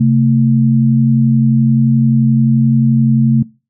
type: tone pair together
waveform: sine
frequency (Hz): 133.2 / 224.7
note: C3 / A3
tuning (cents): +31 / +37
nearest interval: major sixth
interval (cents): 906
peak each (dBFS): -10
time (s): 0-3.43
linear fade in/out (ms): 10
effects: noise-tail reverb RT60 0.3 s tail -22 dB re dry